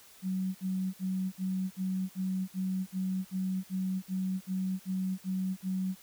sine tone bursts, 187.8 Hz, F#3, 26 cents sharp, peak -29 dBFS, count 15, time 0.22-5.954 s, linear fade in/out 50 ms, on 330 ms, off 56 ms, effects white hiss -56 dBFS RMS until 6.02 s

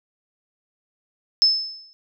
sine tone with exponential decay, 5240 Hz, E8, 11 cents flat, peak -10 dBFS, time 1.42-1.93 s, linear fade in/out 0 ms, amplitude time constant 110 ms, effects none

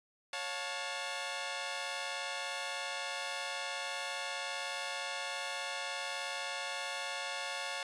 10% pulse chord, Db augmented, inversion none, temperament equal with one note detuned, 554.4 / 712.7 / 880 Hz, Db5 / F5 / A5, 0 / +35 / 0 cents, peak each -33 dBFS, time 0.33-7.83 s, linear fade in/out 2 ms, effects resampled to 22050 Hz

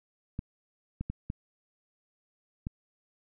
clicks, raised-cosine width 5 ms, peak -21 dBFS, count 5, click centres 0.391 / 1.01 / 1.1 / 1.301 / 2.669 s, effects none

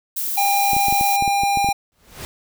violet noise, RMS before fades -24 dBFS, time 0.16-1.17 s, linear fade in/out 10 ms
square tone, 802 Hz, G5, 39 cents sharp, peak -17 dBFS, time 0.37-1.73 s, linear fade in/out 10 ms
clicks, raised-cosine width 3 ms, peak -16 dBFS, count 11, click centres 0.733 / 0.766 / 0.884 / 0.926 / 1.011 / 1.224 / 1.278 / 1.435 / 1.573 / 1.645 / 1.688 s
pink noise with exponential growth, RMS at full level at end -29 dBFS, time 1.92-2.25 s, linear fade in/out 0 ms, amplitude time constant 71 ms
effects none

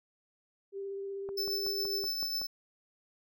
sine tone with vibrato, 394.4 Hz, G4, 11 cents sharp, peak -36 dBFS, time 0.72-2.08 s, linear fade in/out 50 ms, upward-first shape sine, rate 16 Hz, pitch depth 13 cents each way
click train, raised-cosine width 1 ms, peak -31 dBFS, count 7, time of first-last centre 1.29-2.416 s, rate 5.33 Hz
square tone with tremolo, 5274 Hz, E8, in tune, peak -31 dBFS, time 1.37-2.47 s, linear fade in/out 10 ms, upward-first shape sine, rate 7.3 Hz, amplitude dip 35%
effects none

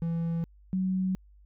triangle / sine tone pair in turn, 166.8 / 187.23 Hz, E3 / F#3, +21 / +21 cents, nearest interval major second, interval 200 cents, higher second, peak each -25 dBFS, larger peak neither, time 0.02-0.44 / 0.73-1.15 s, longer neither, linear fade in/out 0 ms, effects added 50 Hz sine -53 dBFS peak until 1.45 s

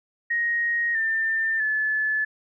sine tone with pitch steps, 1875 / 1793 / 1730 Hz, A#6 / A6 / A6, +10 / +32 / -30 cents, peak -21 dBFS, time 0.3-2.25 s, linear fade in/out 10 ms, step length 650 ms, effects none

